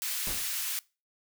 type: high-pass noise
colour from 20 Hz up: white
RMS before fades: -33 dBFS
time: 0.02-0.79 s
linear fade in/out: 0 ms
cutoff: 1600 Hz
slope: 12 dB/octave
type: noise with exponential decay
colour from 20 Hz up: pink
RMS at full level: -34 dBFS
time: 0.27-0.57 s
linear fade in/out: 0 ms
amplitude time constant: 65 ms
effects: noise-tail reverb RT60 0.3 s tail -23 dB re dry